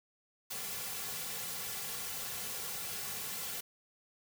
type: noise with comb filter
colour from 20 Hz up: white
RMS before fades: -40 dBFS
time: 0.5-3.61 s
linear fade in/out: 10 ms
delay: 3.2 ms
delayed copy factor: -0.95
effects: none